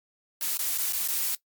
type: noise with dropouts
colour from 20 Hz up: blue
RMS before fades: -28 dBFS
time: 0.41-1.35 s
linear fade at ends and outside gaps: 2 ms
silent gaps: 0.573-0.591 / 0.777-0.783 / 0.925-0.931 / 1.077-1.084 s
effects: noise-tail reverb RT60 0.1 s tail -19 dB re dry + MP3 96 kbps